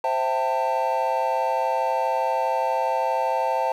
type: chord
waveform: triangle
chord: A minor seventh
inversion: first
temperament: equal with one note detuned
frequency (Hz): 523.3 / 659.3 / 784 / 896.4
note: C5 / E5 / G5 / A5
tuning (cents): 0 / 0 / 0 / +32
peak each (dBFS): -25 / -26 / -26 / -22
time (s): 0.04-3.72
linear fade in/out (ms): 2
effects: 9-bit